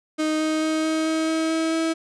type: tone with pitch steps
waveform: 35% pulse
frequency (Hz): 310.7 / 312.7 / 314.7 / 316.7 / 318.7 / 320.7 / 322.8 / 324.8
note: D#4 / D#4 / D#4 / D#4 / D#4 / E4 / E4 / E4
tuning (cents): -2 / +9 / +20 / +31 / +42 / -48 / -36 / -26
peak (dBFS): -19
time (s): 0.18-1.94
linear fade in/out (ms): 20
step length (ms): 220
effects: resampled to 22050 Hz